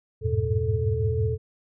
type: tone cluster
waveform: sine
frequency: 82.5 / 99.3 / 105.2 / 121.5 / 438 Hz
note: E2 / G2 / G#2 / B2 / A4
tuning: +2 / +23 / +23 / -28 / -8 cents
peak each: -28 dBFS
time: 0.21-1.38 s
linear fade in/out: 50 ms
effects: none